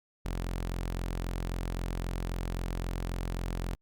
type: tone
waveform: sawtooth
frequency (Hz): 43.77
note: F1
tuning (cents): +5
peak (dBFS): -28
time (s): 0.25-3.75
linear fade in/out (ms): 0
effects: Opus 48 kbps